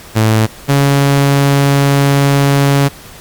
sawtooth tone pair in turn, 110 / 140.04 Hz, A2 / C#3, 0 / +18 cents, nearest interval major third, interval 418 cents, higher second, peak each -4 dBFS, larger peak neither, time 0.15-0.47 / 0.68-2.89 s, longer second, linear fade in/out 20 ms, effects pink hiss -35 dBFS RMS until 3.2 s + Opus 48 kbps

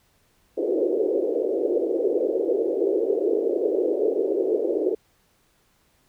white band-pass noise, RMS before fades -23 dBFS, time 0.57-4.95 s, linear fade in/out 10 ms, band 340 to 500 Hz, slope 48 dB/octave, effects pink hiss -64 dBFS RMS until 6.08 s

